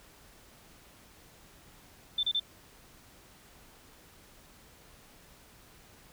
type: tone bursts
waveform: sine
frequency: 3546 Hz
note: A7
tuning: 13 cents sharp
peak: -26 dBFS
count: 3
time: 2.18-2.398 s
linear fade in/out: 5 ms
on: 52 ms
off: 31 ms
effects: pink hiss -57 dBFS RMS until 6.12 s